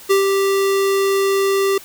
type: tone with ADSR envelope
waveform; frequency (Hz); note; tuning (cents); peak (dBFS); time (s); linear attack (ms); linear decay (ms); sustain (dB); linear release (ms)
square; 392; G4; 0; -11; 0.09-1.78; 19; 120; -4; 4
effects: white hiss -40 dBFS RMS until 1.84 s